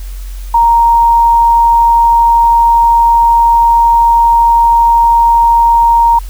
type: tone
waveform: sine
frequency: 932.3 Hz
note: A#5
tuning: in tune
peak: -4 dBFS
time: 0.54-6.19 s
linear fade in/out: 5 ms
effects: added 45 Hz sine -20 dBFS peak until 6.29 s + white hiss -38 dBFS RMS until 6.29 s